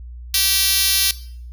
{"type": "tone with high-pass filter", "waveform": "5% pulse", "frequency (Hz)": 388, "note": "G4", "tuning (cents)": -18, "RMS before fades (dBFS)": -17, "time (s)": [0.34, 1.11], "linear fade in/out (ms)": 2, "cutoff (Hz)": 5100, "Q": 0.74, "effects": ["noise-tail reverb RT60 0.6 s tail -18 dB re dry", "added 60 Hz sine -32 dBFS peak until 1.52 s"]}